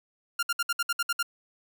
sawtooth tone bursts, 1396.9 Hz, F6, in tune, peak -21 dBFS, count 9, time 0.39-1.228 s, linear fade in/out 5 ms, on 38 ms, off 62 ms, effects none

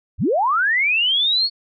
sine linear sweep, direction up, 41.54 to 4435 Hz, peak -15 dBFS, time 0.18-1.5 s, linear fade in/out 50 ms, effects none

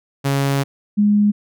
sawtooth / sine tone pair in turn, 138.59 / 207 Hz, C#3 / G#3, 0 / -5 cents, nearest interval perfect fifth, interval 695 cents, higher second, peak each -12 / -11 dBFS, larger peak second, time 0.24-0.64 / 0.97-1.32 s, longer first, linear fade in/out 20 ms, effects none

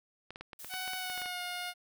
clicks, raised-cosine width 0.3 ms, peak -28 dBFS, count 12, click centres 0.306 / 0.359 / 0.41 / 0.532 / 0.646 / 0.739 / 0.878 / 0.934 / 1.1 / 1.177 / 1.218 / 1.259 s
blue noise, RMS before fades -47 dBFS, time 0.59-1.23 s, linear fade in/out 5 ms
10% pulse tone with pitch glide, 746 to 714.8 Hz, F#5 to F5, +14 to +40 cents, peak -28 dBFS, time 0.69-1.74 s, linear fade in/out 50 ms, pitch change -74 cents, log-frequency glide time 0.96-1.41 s
effects none

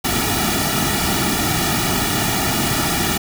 pink noise with comb filter, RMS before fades -19 dBFS, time 0.04-3.18 s, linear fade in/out 10 ms, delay 1.9 ms, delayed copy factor -0.85, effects none

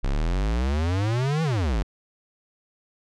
square exponential two-way sweep, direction up then down, 31.35 to 165.8 to 44.6 Hz, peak -22 dBFS, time 0.03-1.83 s, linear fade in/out 10 ms, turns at 1.43 s, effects low-pass 6000 Hz 12 dB/octave

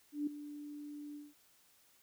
sine tone with ADSR envelope, 293.7 Hz, D4, in tune, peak -31 dBFS, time 0.12-1.34 s, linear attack 150 ms, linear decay 5 ms, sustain -13 dB, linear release 190 ms, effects white hiss -68 dBFS RMS until 2.02 s

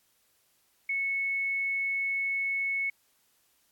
sine tone, 2203 Hz, C#7, 11 cents flat, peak -27 dBFS, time 0.89-2.9 s, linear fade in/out 5 ms, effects white hiss -69 dBFS RMS until 3.71 s + AAC 64 kbps

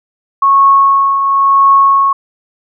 sine tone with tremolo, 1100 Hz, C#6, 14 cents flat, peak -3 dBFS, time 0.42-2.13 s, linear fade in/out 5 ms, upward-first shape triangle, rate 0.96 Hz, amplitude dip 55%, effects none

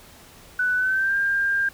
sine tone with pitch glide, 1492 to 1599.1 Hz, F#6 to G6, +14 to +34 cents, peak -19 dBFS, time 0.59-1.69 s, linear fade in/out 5 ms, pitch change +120 cents, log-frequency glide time 0.76-1.16 s, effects pink hiss -48 dBFS RMS until 1.73 s

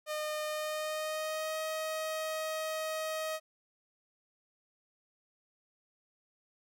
sawtooth tone with pitch glide, 610 to 630.1 Hz, D#5 to D#5, -34 to +22 cents, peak -30 dBFS, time 0.06-3.4 s, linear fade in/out 50 ms, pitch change +56 cents, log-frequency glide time 0.46-1.59 s, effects none

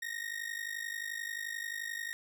40% pulse ring-modulated tone, 1864.7 Hz, A#6, in tune, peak -33 dBFS, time 0.02-2.13 s, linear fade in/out 0 ms, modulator 25.7 Hz, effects none

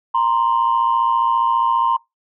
sine tone pair together, 931.7 / 1046.5 Hz, A#5 / C6, -1 / 0 cents, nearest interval major second, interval 201 cents, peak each -16 dBFS, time 0.14-1.97 s, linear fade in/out 10 ms, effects noise-tail reverb RT60 0.2 s tail -25 dB re dry + tanh soft clip ceiling -8 dBFS

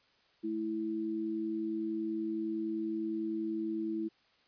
sine tone pair together, 217.7 / 328.4 Hz, A3 / E4, -18 / -6 cents, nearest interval perfect fifth, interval 712 cents, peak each -39 / -33 dBFS, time 0.43-4.09 s, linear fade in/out 20 ms, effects white hiss -68 dBFS RMS until 4.47 s + resampled to 11025 Hz

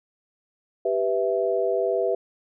sine chord, E minor, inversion first, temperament equal, 392 / 493.9 / 659.3 Hz, G4 / B4 / E5, 0 / 0 / 0 cents, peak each -25 dBFS, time 0.85-2.15 s, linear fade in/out 5 ms, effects none

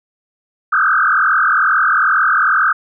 sine tone with frequency modulation, 1396.9 Hz, F6, in tune, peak -10 dBFS, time 0.72-2.73 s, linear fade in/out 10 ms, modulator 42.3 Hz, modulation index 4.5, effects none

